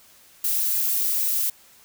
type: noise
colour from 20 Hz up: violet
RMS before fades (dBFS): -23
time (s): 0.44-1.5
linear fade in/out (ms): 5
effects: white hiss -53 dBFS RMS until 1.84 s